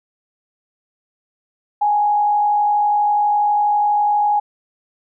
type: tone with frequency modulation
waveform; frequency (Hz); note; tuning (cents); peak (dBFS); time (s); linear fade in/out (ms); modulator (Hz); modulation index
sine; 830.6; G#5; 0; -13; 1.81-4.4; 10; 52.2; 0.32
effects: none